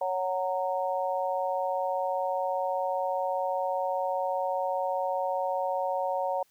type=harmonic tone; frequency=185 Hz; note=F#3; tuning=in tune; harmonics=3 / 4 / 5; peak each=-30 / -31 / -32 dBFS; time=0.01-6.43 s; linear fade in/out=5 ms; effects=white hiss -67 dBFS RMS until 6.5 s